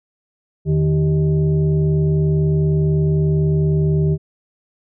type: tone with frequency modulation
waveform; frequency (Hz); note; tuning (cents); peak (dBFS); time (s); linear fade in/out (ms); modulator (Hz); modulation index
sine; 154; D#3; -17; -13; 0.65-4.18; 50; 237; 0.71
effects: none